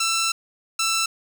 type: tone pair in turn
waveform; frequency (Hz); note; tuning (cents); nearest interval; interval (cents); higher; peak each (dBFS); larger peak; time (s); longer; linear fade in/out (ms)
10% pulse; 1338 / 1332.4; E6 / E6; +25 / +18; unison; 7; first; -12; neither; 0-0.32 / 0.79-1.06; first; 5
effects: none